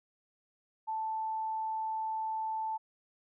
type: tone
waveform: sine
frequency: 880 Hz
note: A5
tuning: in tune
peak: -32 dBFS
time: 0.87-2.78 s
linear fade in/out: 20 ms
effects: none